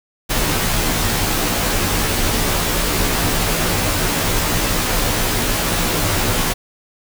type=noise with comb filter; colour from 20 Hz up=pink; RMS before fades=-18 dBFS; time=0.29-6.54 s; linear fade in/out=20 ms; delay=15 ms; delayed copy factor=-1; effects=none